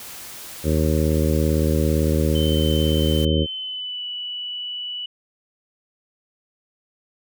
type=noise; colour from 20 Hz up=white; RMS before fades=-37 dBFS; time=0-3.25 s; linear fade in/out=2 ms
type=harmonic tone; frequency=77.78 Hz; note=D#2; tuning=in tune; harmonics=1 / 2 / 3 / 4 / 5 / 6 / 7; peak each=-20 / -23 / -25 / -26 / -27 / -28 / -28 dBFS; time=0.63-3.47 s; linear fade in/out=50 ms
type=tone with pitch glide; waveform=sine; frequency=3075 to 2957 Hz; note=G7 to F#7; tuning=-34 to -2 cents; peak=-27 dBFS; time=2.35-5.06 s; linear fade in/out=5 ms; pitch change=-68 cents; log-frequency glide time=3.45-4.05 s
effects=none